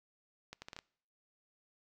accelerating click train, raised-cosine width 0.2 ms, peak -28 dBFS, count 6, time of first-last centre 0.53-0.789 s, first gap 90 ms, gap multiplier 0.72, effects noise-tail reverb RT60 0.6 s tail -24 dB re dry

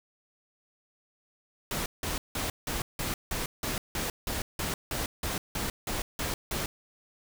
pink noise bursts, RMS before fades -32 dBFS, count 16, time 1.71-6.66 s, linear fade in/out 2 ms, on 150 ms, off 170 ms, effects none

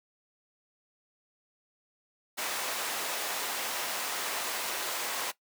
pink high-pass noise, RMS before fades -34 dBFS, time 2.37-5.32 s, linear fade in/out 20 ms, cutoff 610 Hz, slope 12 dB/octave, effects noise-tail reverb RT60 0.1 s tail -17 dB re dry

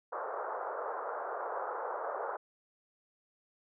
pink band-pass noise, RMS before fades -38 dBFS, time 0.12-2.37 s, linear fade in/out 10 ms, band 440 to 1400 Hz, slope 48 dB/octave, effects none

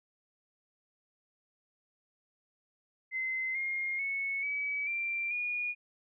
sine tone with pitch steps, 2060 / 2131 / 2205 / 2282 / 2361 / 2443 Hz, C7 / C7 / C#7 / C#7 / D7 / D#7, -28 / +31 / -10 / +50 / +9 / -32 cents, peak -31 dBFS, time 3.11-5.75 s, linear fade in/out 50 ms, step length 440 ms, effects none

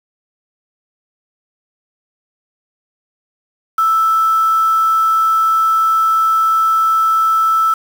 sine tone with quantisation, 1318.5 Hz, E6, in tune, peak -10 dBFS, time 3.78-7.74 s, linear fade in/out 5 ms, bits 5, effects none

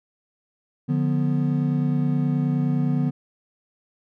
triangle chord, B diminished, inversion first, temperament just, 148.16 / 177.8 / 246.9 Hz, D3 / F3 / B3, +16 / +31 / 0 cents, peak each -20 / -25 / -22 dBFS, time 0.88-3.11 s, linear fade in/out 20 ms, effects none

